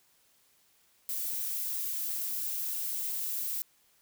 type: noise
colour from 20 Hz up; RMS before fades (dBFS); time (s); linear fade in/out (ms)
violet; -34; 1.09-3.62; 0
effects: white hiss -67 dBFS RMS until 4.01 s